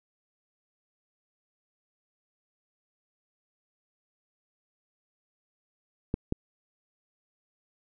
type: clicks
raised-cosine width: 3 ms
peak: -14 dBFS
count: 2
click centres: 6.141 / 6.324 s
effects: none